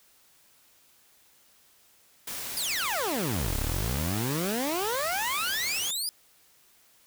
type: noise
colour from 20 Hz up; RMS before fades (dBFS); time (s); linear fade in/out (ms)
white; -36; 2.27-5.91; 5
type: exponential two-way sweep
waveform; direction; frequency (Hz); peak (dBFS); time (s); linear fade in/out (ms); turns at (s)
20% pulse; down then up; 5060 to 31.59 to 5060; -23; 2.57-6.09; 0; 3.57
effects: white hiss -61 dBFS RMS until 7.06 s